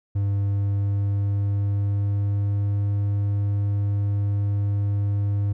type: tone with pitch glide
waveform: triangle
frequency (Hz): 100.1 to 101.32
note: G2 to G#2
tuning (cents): +37 to -42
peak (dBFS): -18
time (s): 0.15-5.53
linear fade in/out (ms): 10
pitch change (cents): +21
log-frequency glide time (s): 0.46-2.8
effects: none